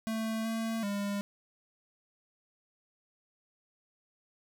square tone with pitch steps, 222.2 / 225.2 / 201.9 Hz, A3 / A3 / G#3, +17 / +40 / -49 cents, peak -32 dBFS, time 0.07-1.21 s, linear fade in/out 0 ms, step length 380 ms, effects none

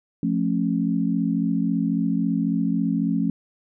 sine chord, F augmented, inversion none, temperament just, 174.61 / 218.3 / 272.8 Hz, F3 / A3 / C#4, 0 / -13 / -28 cents, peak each -24 dBFS, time 0.23-3.3 s, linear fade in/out 2 ms, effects none

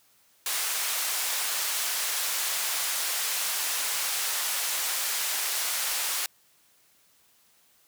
white band-pass noise, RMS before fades -29 dBFS, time 0.46-6.26 s, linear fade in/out 2 ms, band 760 to 14000 Hz, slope 12 dB/octave, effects white hiss -63 dBFS RMS until 7.87 s + high-pass 60 Hz 12 dB/octave

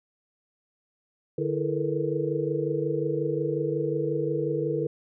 sine tone cluster, 148.5 / 330.9 / 430 / 455.5 / 481.1 Hz, D3 / E4 / A4 / A#4 / B4, +20 / +7 / -40 / -40 / -45 cents, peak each -31 dBFS, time 1.38-4.87 s, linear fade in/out 5 ms, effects none

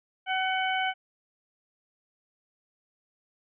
harmonic tone with a mistuned harmonic, 754 Hz, F#5, 32 cents sharp, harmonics 1 / 2 / 3 / 4, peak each -28 / -31 / -33 / -34 dBFS, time 0.26-0.94 s, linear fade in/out 50 ms, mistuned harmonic 3, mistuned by -16 cents, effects none

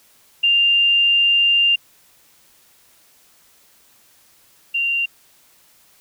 sine tone pair in turn, 2794 / 2773 Hz, F7 / F7, 0 / -13 cents, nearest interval unison, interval 13 cents, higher first, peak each -12 / -17 dBFS, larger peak first, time 0.43-1.76 / 4.74-5.06 s, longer first, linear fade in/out 10 ms, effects white hiss -54 dBFS RMS until 6 s

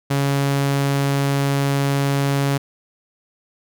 sawtooth tone, 139.5 Hz, C#3, 11 cents sharp, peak -13 dBFS, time 0.1-2.58 s, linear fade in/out 10 ms, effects none

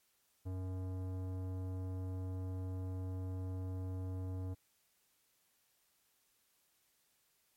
sine tone with tanh clipping, 93 Hz, F#2, 9 cents sharp, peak -40 dBFS, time 0.45-4.55 s, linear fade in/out 20 ms, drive 16 dB, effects white hiss -75 dBFS RMS until 7.56 s + MP3 64 kbps

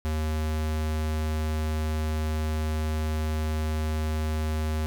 square tone, 77.78 Hz, D#2, in tune, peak -26 dBFS, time 0.05-4.86 s, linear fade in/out 0 ms, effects none

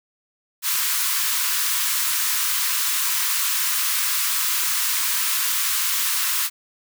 white high-pass noise, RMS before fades -22 dBFS, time 0.62-6.5 s, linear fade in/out 50 ms, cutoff 950 Hz, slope 96 dB/octave, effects none

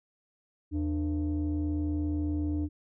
sine tone pair together, 81.1 / 298 Hz, E2 / D4, -28 / +25 cents, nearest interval octave + major seventh, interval 2253 cents, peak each -28 / -28 dBFS, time 0.71-2.69 s, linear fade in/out 50 ms, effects tanh soft clip ceiling -24 dBFS

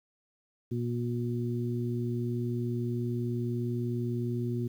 harmonic tone, 119.9 Hz, A#2, 49 cents sharp, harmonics 1 / 2 / 3, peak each -31 / -34 / -36 dBFS, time 0.71-4.68 s, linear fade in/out 10 ms, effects 10-bit

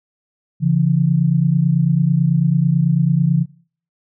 sine tone pair together, 139.91 / 169 Hz, C#3 / E3, +16 / +43 cents, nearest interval minor third, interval 327 cents, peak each -15 dBFS, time 0.6-3.46 s, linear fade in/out 50 ms, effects noise-tail reverb RT60 0.5 s tail -22 dB re dry

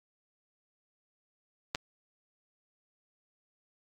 clicks, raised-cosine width 0.2 ms, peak -13 / -22 dBFS, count 2, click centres 1.749 / 1.756 s, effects AAC 64 kbps

